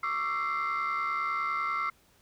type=tone cluster; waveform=sine; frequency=1117 / 1187 / 1338 / 2090 Hz; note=C#6 / D6 / E6 / C7; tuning=+13 / +18 / +25 / -2 cents; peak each=-34 / -34 / -30 / -33 dBFS; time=0.03-1.9 s; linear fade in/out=5 ms; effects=tanh soft clip ceiling -23 dBFS + pink hiss -64 dBFS RMS until 2.21 s